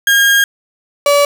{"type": "tone pair in turn", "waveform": "35% pulse", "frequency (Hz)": [1622, 573.5], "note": ["G#6", "D5"], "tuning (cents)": [-41, -41], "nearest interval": "octave + tritone", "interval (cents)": 1800, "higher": "first", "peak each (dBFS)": -6, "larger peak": "neither", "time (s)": [[0.07, 0.44], [1.06, 1.25]], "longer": "first", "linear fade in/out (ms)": 2, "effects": ["8-bit"]}